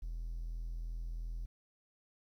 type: tone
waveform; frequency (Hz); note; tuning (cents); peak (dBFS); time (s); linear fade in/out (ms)
triangle; 41.44; E1; +10; -35; 0.02-1.46; 10
effects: tanh soft clip ceiling -32 dBFS + 12-bit